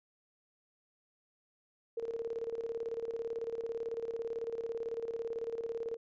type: tone with tremolo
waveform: sine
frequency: 459.9 Hz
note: A#4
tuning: 23 cents flat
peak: -33 dBFS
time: 1.97-5.97 s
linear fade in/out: 5 ms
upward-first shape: square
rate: 18 Hz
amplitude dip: 65%
effects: resampled to 16000 Hz